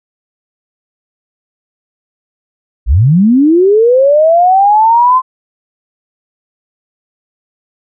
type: linear sweep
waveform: sine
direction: up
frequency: 46.25 to 1046.5 Hz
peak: -4 dBFS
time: 2.86-5.22 s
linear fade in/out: 50 ms
effects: none